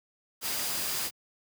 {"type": "tone in noise", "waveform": "sine", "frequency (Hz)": 4862, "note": "D#8", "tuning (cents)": -41, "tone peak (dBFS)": -41, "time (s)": [0.41, 1.11], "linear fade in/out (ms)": 50, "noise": "white", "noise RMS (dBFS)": -32, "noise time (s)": [0.41, 1.11], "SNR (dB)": -12, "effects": ["high-pass 80 Hz 12 dB/octave"]}